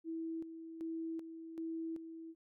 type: tone with tremolo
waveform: sine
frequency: 326.5 Hz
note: E4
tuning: 17 cents flat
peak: -38 dBFS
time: 0.04-2.35 s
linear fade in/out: 50 ms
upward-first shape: square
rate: 1.3 Hz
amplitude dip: 60%
effects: none